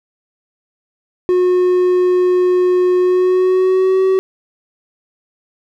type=tone with pitch glide; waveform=triangle; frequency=362.6 to 379.3 Hz; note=F#4 to F#4; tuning=-35 to +43 cents; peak=-8 dBFS; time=1.29-4.19 s; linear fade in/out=0 ms; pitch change=+78 cents; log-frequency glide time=2.99-4.04 s; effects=none